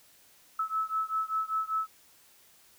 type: beating tone pair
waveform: sine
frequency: 1300 / 1305.1 Hz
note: E6 / E6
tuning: -24 / -18 cents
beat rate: 5.1 Hz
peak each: -31 / -32 dBFS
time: 0.59-1.87 s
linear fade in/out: 5 ms
effects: white hiss -60 dBFS RMS until 2.78 s